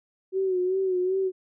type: tone with vibrato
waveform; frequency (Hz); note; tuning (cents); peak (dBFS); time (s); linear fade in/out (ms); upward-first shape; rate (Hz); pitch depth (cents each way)
sine; 372.9; F#4; +14; -22; 0.32-1.32; 50; sine; 2.6; 56
effects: none